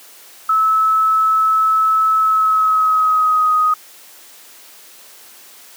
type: tone with pitch glide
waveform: sine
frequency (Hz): 1300 to 1250.7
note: E6 to D#6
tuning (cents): -24 to +9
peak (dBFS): -11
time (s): 0.49-3.74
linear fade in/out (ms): 5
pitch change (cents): -67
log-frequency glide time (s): 2.16-3.55
effects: white hiss -42 dBFS RMS until 5.76 s + high-pass 300 Hz 12 dB/octave